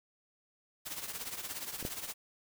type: noise with tremolo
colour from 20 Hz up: white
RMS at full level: -38 dBFS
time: 0.85-2.14 s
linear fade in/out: 20 ms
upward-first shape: triangle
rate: 17 Hz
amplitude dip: 75%
type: clicks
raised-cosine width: 2 ms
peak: -30 / -23 dBFS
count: 2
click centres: 1.827 / 1.851 s
effects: none